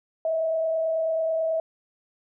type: tone with frequency modulation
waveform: sine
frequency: 646 Hz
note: E5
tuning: 35 cents flat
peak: -22 dBFS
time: 0.25-1.6 s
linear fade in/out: 2 ms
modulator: 29.2 Hz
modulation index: 0.38
effects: none